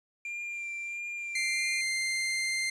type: tone with vibrato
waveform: triangle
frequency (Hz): 2382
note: D7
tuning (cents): +24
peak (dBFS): -33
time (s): 0.25-1.81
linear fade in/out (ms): 2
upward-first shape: sine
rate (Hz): 1.5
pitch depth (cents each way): 16
type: tone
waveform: sawtooth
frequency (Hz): 2093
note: C7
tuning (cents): 0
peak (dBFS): -25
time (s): 1.35-2.7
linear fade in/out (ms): 5
effects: resampled to 24000 Hz + 10-bit